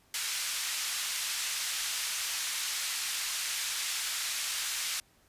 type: band-pass noise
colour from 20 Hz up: white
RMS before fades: -34 dBFS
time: 0.14-5 s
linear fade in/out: 2 ms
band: 1600 to 7900 Hz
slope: 12 dB/octave
effects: pink hiss -65 dBFS RMS until 5.28 s + resampled to 32000 Hz